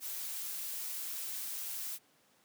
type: noise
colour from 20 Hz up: blue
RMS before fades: -40 dBFS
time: 0-1.99 s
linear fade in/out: 50 ms
effects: pink hiss -68 dBFS RMS until 2.44 s + high-pass 200 Hz 12 dB/octave